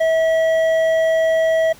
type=tone with hard clipping; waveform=sine; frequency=647 Hz; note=E5; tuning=32 cents flat; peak=-15 dBFS; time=0-1.73 s; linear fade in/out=10 ms; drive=7 dB; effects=pink hiss -45 dBFS RMS until 1.79 s